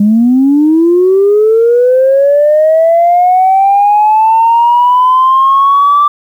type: linear sweep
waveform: sine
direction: up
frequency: 200.6 to 1174.7 Hz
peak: -3 dBFS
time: 0-6.08 s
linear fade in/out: 5 ms
effects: tanh soft clip ceiling 0 dBFS + 7-bit